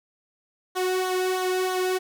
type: tone with flanger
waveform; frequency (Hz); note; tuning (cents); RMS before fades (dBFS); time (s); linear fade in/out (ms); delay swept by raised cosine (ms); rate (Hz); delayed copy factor
sawtooth; 370; F#4; 0; -25; 0.75-1.99; 20; 0.39 to 1.79; 3.1; -0.65
effects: none